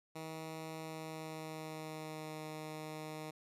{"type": "tone with pitch glide", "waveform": "10% pulse", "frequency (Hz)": [159.3, 155.3], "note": ["D#3", "D#3"], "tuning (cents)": [41, -3], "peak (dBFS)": -35, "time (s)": [0.15, 3.31], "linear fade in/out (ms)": 10, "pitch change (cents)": -44, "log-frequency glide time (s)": [0.77, 2.43], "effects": ["resampled to 32000 Hz"]}